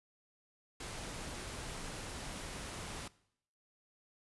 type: noise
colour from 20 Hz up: pink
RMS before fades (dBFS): -44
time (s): 0.8-3.08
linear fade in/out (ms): 5
effects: noise-tail reverb RT60 0.7 s tail -20 dB re dry + resampled to 24000 Hz